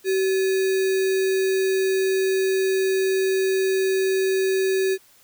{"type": "tone with sample-and-hold", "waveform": "sine", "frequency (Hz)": 381, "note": "G4", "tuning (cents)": -49, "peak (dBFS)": -18, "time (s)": [0.04, 4.98], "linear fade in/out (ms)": 50, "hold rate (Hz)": 2100, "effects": ["white hiss -55 dBFS RMS until 5.23 s"]}